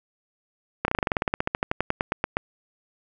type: slowing click train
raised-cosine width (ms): 0.5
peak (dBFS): -7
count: 23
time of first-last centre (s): 0.85-2.369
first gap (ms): 31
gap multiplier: 1.07
effects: none